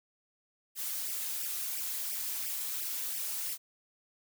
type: noise with flanger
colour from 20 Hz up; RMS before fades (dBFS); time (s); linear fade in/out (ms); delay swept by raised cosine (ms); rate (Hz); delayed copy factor
blue; -36; 0.75-3.58; 50; 0.36 to 4.96; 2.9; +0.95
effects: none